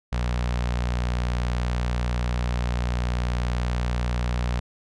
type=tone with notch filter; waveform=sawtooth; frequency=60.5 Hz; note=B1; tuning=35 cents flat; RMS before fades=-25 dBFS; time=0.12-4.6 s; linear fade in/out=10 ms; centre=330 Hz; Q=1.1; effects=low-pass 6000 Hz 12 dB/octave